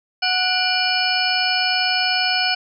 harmonic tone with a mistuned harmonic, 737 Hz, F#5, 7 cents flat, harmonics 1 / 2 / 3 / 4 / 6 / 7, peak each -24 / -24 / -24 / -24 / -24 / -24 dBFS, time 0.22-2.55 s, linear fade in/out 10 ms, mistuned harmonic 3, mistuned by +130 cents, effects none

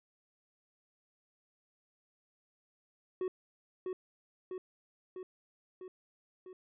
triangle tone with echo, 370 Hz, F#4, in tune, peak -30 dBFS, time 3.21-3.28 s, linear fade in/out 2 ms, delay 650 ms, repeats 5, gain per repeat -3 dB, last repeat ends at 6.53 s, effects resampled to 8000 Hz

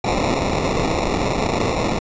white noise with sample-and-hold, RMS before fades -20 dBFS, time 0.04-1.99 s, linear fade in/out 5 ms, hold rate 1575 Hz, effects resampled to 16000 Hz

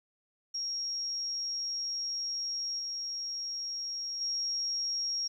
sine tone with level steps, 5588 Hz, F8, in tune, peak -32 / -34 / -30 dBFS, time 0.54-5.28 s, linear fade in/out 10 ms, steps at 2.79 / 4.21 s, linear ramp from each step 2 ms, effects 11-bit

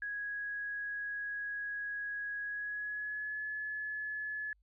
sine tone with pitch glide, 1661.2 to 1710.9 Hz, G#6 to A6, 0 to -49 cents, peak -36 dBFS, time 0.02-4.53 s, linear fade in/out 2 ms, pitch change +51 cents, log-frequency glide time 2.41-3.42 s, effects added 50 Hz sine -67 dBFS peak until 4.62 s

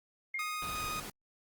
sine tone with exponential decay, 2128 Hz, C7, 29 cents sharp, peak -32 dBFS, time 0.34-0.99 s, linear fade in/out 5 ms, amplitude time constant 140 ms
sawtooth tone, 1244.5 Hz, D#6, in tune, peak -32 dBFS, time 0.39-1 s, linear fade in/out 2 ms
pink noise, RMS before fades -43 dBFS, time 0.62-1.1 s, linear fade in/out 2 ms
effects Opus 24 kbps

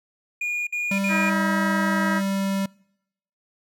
triangle tone bursts, 2436 Hz, D#7, 37 cents flat, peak -22 dBFS, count 3, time 0.41-1.298 s, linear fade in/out 5 ms, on 260 ms, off 54 ms
square tone with pitch glide, 196.7 to 195.23 Hz, G3 to G3, +6 to -7 cents, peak -23 dBFS, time 0.91-2.66 s, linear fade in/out 5 ms, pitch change -13 cents, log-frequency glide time 1.75-2.46 s
harmonic tone, 320 Hz, D#4, 49 cents sharp, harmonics 1 / 2 / 3 / 4 / 5 / 6, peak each -31 / -34 / -30 / -30 / -28 / -30 dBFS, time 1.08-2.22 s, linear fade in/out 50 ms
effects noise-tail reverb RT60 0.8 s tail -26 dB re dry

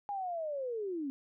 sine linear sweep, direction down, 825 to 261.7 Hz, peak -34 dBFS, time 0.09-1.1 s, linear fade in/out 0 ms, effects none

